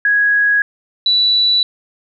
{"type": "tone pair in turn", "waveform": "sine", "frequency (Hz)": [1661.2, 3951], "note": ["G#6", "B7"], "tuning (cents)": [0, 0], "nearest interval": "octave + minor third", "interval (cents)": 1500, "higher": "second", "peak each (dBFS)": -10, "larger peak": "neither", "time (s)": [[0.05, 0.62], [1.06, 1.63]], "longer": "neither", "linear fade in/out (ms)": 2, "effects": []}